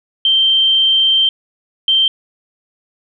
sine tone bursts at uneven times, 3136 Hz, G7, in tune, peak -9 dBFS, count 2, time 0.25-1.29 / 1.88-2.08 s, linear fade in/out 2 ms, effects none

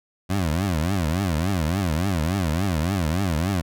20% pulse tone with vibrato, 87.31 Hz, F2, in tune, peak -16 dBFS, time 0.29-3.62 s, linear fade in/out 20 ms, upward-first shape triangle, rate 3.5 Hz, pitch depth 290 cents each way, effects none

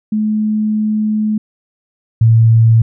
sine tone pair in turn, 214.2 / 113.47 Hz, A3 / A#2, -46 / -46 cents, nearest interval major seventh, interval 1100 cents, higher first, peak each -12 / -5 dBFS, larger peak second, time 0.12-1.38 / 2.21-2.82 s, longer first, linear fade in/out 5 ms, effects none

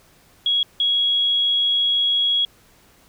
sine tone bursts at uneven times, 3322 Hz, G#7, in tune, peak -16 dBFS, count 2, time 0.46-0.63 / 0.8-2.45 s, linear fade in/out 2 ms, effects pink hiss -54 dBFS RMS until 3.08 s

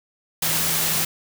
sine tone in noise, 162.2 Hz, E3, 28 cents flat, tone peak -33 dBFS, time 0.42-1.05 s, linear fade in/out 5 ms, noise white, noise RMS -22 dBFS, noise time 0.42-1.05 s, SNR -14 dB, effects none

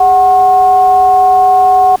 sine tone with frequency modulation, 744 Hz, F#5, 9 cents sharp, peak -4 dBFS, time 0-1.96 s, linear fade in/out 5 ms, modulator 339 Hz, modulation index 0.36, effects pink hiss -35 dBFS RMS until 2 s

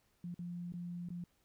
sine tone with dropouts, 174.61 Hz, F3, in tune, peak -40 dBFS, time 0.24-1.24 s, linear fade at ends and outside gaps 2 ms, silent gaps 0.343-0.391 / 0.723-0.738 / 1.088-1.103 s, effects pink hiss -75 dBFS RMS until 1.44 s

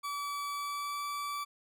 40% pulse tone with pitch glide, 1148 to 1157.3 Hz, D6 to D6, -40 to -26 cents, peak -34 dBFS, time 0.03-1.45 s, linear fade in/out 20 ms, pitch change +14 cents, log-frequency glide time 0.48-1.05 s, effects none

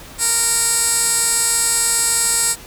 15% pulse tone with band-pass filter, 463.5 Hz, A#4, 10 cents flat, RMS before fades -17 dBFS, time 0.18-2.56 s, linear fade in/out 50 ms, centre 9000 Hz, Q 3.3, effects pink hiss -38 dBFS RMS until 2.66 s

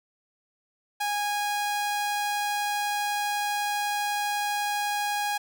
sawtooth tone, 824 Hz, G#5, 14 cents flat, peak -22 dBFS, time 1-5.38 s, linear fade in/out 10 ms, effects none

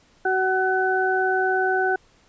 harmonic tone, 375.7 Hz, F#4, 26 cents sharp, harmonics 1 / 2 / 4, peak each -23 / -23 / -23 dBFS, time 0.25-1.96 s, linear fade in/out 5 ms, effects pink hiss -58 dBFS RMS until 2.28 s + resampled to 16000 Hz

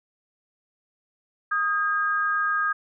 sine tone pair together, 1244.5 / 1617.2 Hz, D#6 / G#6, 0 / -46 cents, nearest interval perfect fourth, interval 454 cents, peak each -24 dBFS, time 1.51-2.73 s, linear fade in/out 10 ms, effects none

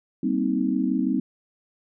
sine chord, C minor seventh, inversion second, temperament just, 196.22 / 235.5 / 261.6 / 314 Hz, G3 / Bb3 / C4 / Eb4, +2 / +18 / 0 / +16 cents, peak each -27 / -28 / -24 / -27 dBFS, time 0.23-1.2 s, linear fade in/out 5 ms, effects none

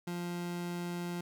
30% pulse tone, 174.61 Hz, F3, in tune, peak -33 dBFS, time 0.07-1.21 s, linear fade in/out 5 ms, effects none

